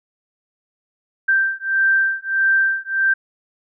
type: beating tone pair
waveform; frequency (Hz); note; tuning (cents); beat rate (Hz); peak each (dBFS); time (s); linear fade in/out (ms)
sine; 1568 / 1569.6; G6 / G6; 0 / +2; 1.6; -18 / -18; 1.28-3.14; 10
effects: none